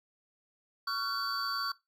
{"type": "tone cluster", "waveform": "triangle", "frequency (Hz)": [1119, 1378, 1497, 4556], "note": ["C#6", "F6", "F#6", "C#8"], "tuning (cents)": [16, -24, 20, 47], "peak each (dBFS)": [-34, -34, -39, -35], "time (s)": [0.87, 1.72], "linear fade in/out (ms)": 5, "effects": ["noise-tail reverb RT60 0.2 s tail -19 dB re dry"]}